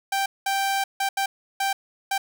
sawtooth tone bursts at uneven times, 784 Hz, G5, in tune, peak -18 dBFS, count 6, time 0.12-0.26 / 0.46-0.84 / 1-1.09 / 1.17-1.26 / 1.6-1.73 / 2.11-2.18 s, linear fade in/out 5 ms, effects none

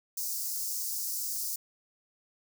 white high-pass noise, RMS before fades -34 dBFS, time 0.17-1.56 s, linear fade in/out 5 ms, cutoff 4800 Hz, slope 48 dB/octave, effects none

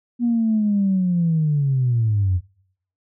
sine linear sweep, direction down, 242.4 to 86.4 Hz, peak -15 dBFS, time 0.19-2.41 s, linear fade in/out 50 ms, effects noise-tail reverb RT60 0.7 s tail -25 dB re dry + tanh soft clip ceiling -11 dBFS

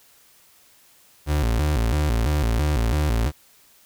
35% pulse tone with vibrato, 65.3 Hz, C2, 3 cents flat, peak -17 dBFS, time 1.26-3.32 s, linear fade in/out 50 ms, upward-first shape square, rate 3 Hz, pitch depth 240 cents each way, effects white hiss -55 dBFS RMS until 3.85 s

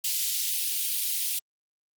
white high-pass noise, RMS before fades -28 dBFS, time 0.04-1.39 s, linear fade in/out 5 ms, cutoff 2800 Hz, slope 24 dB/octave, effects Opus 48 kbps

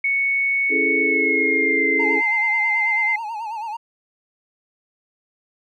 sine tone with pitch glide, 2217 to 2081 Hz, C#7 to C7, 0 to -10 cents, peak -17 dBFS, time 0.04-3.16 s, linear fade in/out 5 ms, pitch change -110 cents, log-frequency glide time 1-1.88 s
sine chord, A major seventh, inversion first, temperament just, 275 / 330 / 412.5 / 440 Hz, C#4 / E4 / G#4 / A4, -14 / +2 / -12 / 0 cents, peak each -26 dBFS, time 0.69-2.22 s, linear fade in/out 50 ms
triangle tone with vibrato, 881 Hz, A5, 2 cents sharp, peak -24 dBFS, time 1.99-3.77 s, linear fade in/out 10 ms, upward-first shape sine, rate 9.2 Hz, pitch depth 100 cents each way
effects none

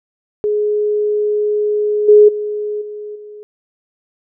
sine tone with level steps, 419.3 Hz, G#4, 17 cents sharp, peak -13 / -3 / -18 / -25 / -31 dBFS, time 0.44-3.43 s, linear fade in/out 0 ms, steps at 2.08 / 2.28 / 2.81 / 3.15 s, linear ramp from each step 10 ms, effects none

